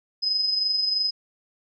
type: tone with amplitude modulation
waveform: sine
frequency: 5050 Hz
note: D#8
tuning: 25 cents sharp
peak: -19 dBFS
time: 0.22-1.11 s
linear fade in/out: 20 ms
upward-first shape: sine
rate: 23 Hz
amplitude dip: 45%
effects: none